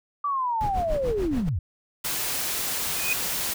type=linear sweep; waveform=sine; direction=down; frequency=1174.7 to 67.5 Hz; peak=-23 dBFS; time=0.24-1.59 s; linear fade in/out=5 ms
type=noise with tremolo; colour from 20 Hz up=brown; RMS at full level=-28 dBFS; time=0.61-1.49 s; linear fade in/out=0 ms; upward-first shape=sine; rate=6.9 Hz; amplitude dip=80%
type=noise; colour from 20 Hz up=white; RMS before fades=-28 dBFS; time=2.04-3.54 s; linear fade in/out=10 ms
type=tone with exponential growth; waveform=sine; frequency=2489 Hz; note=D#7; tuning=in tune; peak=-20 dBFS; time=2.83-3.13 s; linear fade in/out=2 ms; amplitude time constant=64 ms
effects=none